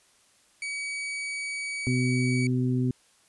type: tone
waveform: 40% pulse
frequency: 2270 Hz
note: C#7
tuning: 41 cents sharp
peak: -30 dBFS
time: 0.62-2.47 s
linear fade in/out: 2 ms
type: harmonic tone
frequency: 126.4 Hz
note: B2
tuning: 41 cents sharp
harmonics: 1 / 2 / 3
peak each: -25 / -26 / -35 dBFS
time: 1.87-2.91 s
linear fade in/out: 0 ms
effects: white hiss -62 dBFS RMS until 3.28 s + resampled to 24000 Hz